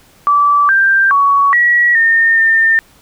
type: tone with pitch steps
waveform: sine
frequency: 1158 / 1579 / 1122 / 1922 / 1824 / 1806 Hz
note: D6 / G6 / C#6 / B6 / A#6 / A6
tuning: -25 / +12 / +21 / -48 / -38 / +45 cents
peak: -7 dBFS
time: 0.27-2.79 s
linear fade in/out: 0 ms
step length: 420 ms
effects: pink hiss -47 dBFS RMS until 3.01 s